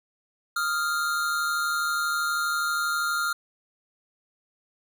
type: tone pair together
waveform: square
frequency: 1244.5 / 1396.9 Hz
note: D#6 / F6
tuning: 0 / 0 cents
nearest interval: major second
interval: 200 cents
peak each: -31 / -26 dBFS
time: 0.56-3.33 s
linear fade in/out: 5 ms
effects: none